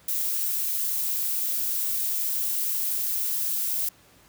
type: noise with amplitude modulation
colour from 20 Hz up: violet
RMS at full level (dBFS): -25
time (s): 0.08-3.89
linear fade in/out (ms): 5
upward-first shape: sine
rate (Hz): 276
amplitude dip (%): 40
effects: pink hiss -56 dBFS RMS until 4.28 s + high-pass 60 Hz 12 dB/octave